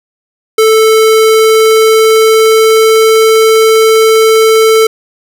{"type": "tone with pitch glide", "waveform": "square", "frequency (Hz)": [440, 442.5], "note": ["A4", "A4"], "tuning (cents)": [0, 10], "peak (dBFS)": -4, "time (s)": [0.58, 4.87], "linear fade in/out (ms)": 5, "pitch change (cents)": 10, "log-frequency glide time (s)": [0.96, 3.13], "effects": []}